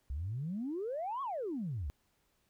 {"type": "exponential two-way sweep", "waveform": "sine", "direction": "up then down", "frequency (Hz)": [62.8, 1141, 62.8], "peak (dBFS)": -34, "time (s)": [0.1, 1.9], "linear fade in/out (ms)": 0, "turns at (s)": 1.22, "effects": ["tanh soft clip ceiling -30 dBFS", "pink hiss -75 dBFS RMS until 2.49 s"]}